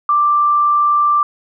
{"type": "tone", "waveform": "sine", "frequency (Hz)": 1178, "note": "D6", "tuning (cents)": 5, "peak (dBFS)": -10, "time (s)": [0.09, 1.23], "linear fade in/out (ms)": 2, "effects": []}